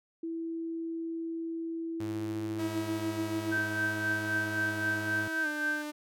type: tone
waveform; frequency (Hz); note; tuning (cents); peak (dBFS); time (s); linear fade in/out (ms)
sine; 329.6; E4; 0; -33; 0.23-3.58; 5
type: tone with vibrato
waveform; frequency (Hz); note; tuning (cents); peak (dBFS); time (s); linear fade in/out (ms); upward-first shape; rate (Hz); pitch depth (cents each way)
sawtooth; 104.6; G#2; +13; -34; 2-5.28; 5; triangle; 0.62; 10
type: tone with pitch glide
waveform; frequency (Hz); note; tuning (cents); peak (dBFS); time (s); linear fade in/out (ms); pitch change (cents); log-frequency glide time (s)
sawtooth; 322.6 to 299.3; E4 to D4; -37 to +33; -32; 2.58-5.92; 20; -130; 5.42-5.47
type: tone with tremolo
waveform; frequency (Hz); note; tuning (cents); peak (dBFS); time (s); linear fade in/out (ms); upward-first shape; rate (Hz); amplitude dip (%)
sine; 1557; G6; -12; -27; 3.51-5.83; 20; sine; 3.8; 65
effects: none